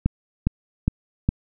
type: click train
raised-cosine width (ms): 5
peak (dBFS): -6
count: 4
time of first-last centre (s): 0.06-1.29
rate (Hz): 2.44
effects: none